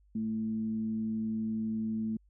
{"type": "tone with frequency modulation", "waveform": "sine", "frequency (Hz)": 220, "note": "A3", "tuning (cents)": 0, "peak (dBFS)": -30, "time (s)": [0.15, 2.17], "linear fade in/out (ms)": 5, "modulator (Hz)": 112, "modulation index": 0.27, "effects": ["added 50 Hz sine -61 dBFS peak until 2.29 s"]}